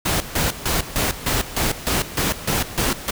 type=noise with tremolo; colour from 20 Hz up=pink; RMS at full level=-20 dBFS; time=0.05-3.11 s; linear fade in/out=10 ms; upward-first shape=square; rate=3.3 Hz; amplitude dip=80%; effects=none